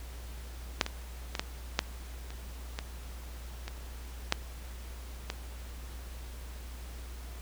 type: clicks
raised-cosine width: 0.2 ms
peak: -6 / -17 / -16 / -12 / -7 / -26 / -17 / -21 / -7 / -16 dBFS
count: 10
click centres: 0.812 / 0.864 / 1.352 / 1.395 / 1.791 / 2.305 / 2.789 / 3.68 / 4.324 / 5.301 s
effects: added 60 Hz sine -41 dBFS peak until 7.41 s + pink hiss -51 dBFS RMS until 7.41 s